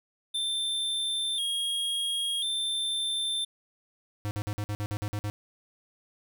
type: tone with vibrato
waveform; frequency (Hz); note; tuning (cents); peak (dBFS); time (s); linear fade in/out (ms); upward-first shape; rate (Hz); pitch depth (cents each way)
square; 3415; G#7; +48; -28; 0.34-3.45; 10; square; 0.48; 74
type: tone bursts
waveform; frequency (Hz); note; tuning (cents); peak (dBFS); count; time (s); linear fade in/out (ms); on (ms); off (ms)
square; 103.83; G#2; 0; -30; 10; 4.25-5.3; 0; 60; 50
effects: none